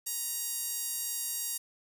sawtooth tone with high-pass filter, 943 Hz, A#5, 20 cents sharp, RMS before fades -35 dBFS, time 0.06-1.58 s, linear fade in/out 10 ms, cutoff 7800 Hz, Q 1.2, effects 10-bit

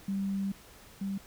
sine tone pair in turn, 196 / 196 Hz, G3 / G3, 0 / 0 cents, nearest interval unison, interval 0 cents, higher neither, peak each -29 / -31 dBFS, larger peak first, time 0.08-0.52 / 1.01-1.18 s, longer first, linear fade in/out 5 ms, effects pink hiss -54 dBFS RMS until 1.26 s

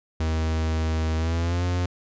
45% pulse tone with pitch glide, 79.7 to 88.94 Hz, D#2 to F2, +42 to +32 cents, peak -22 dBFS, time 0.2-1.86 s, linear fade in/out 5 ms, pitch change +190 cents, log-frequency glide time 1.17-1.64 s, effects resampled to 16000 Hz

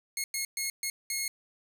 10% pulse tone bursts at uneven times, 2163 Hz, C#7, 43 cents flat, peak -21 dBFS, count 5, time 0.17-0.24 / 0.34-0.45 / 0.57-0.7 / 0.83-0.9 / 1.1-1.28 s, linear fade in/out 2 ms, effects 9-bit

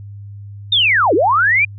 sine linear two-way sweep, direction down then up, 3729 to 291.9 to 2447 Hz, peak -10 dBFS, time 0.72-1.65 s, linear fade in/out 5 ms, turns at 1.14 s, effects added 101 Hz sine -30 dBFS peak until 1.78 s

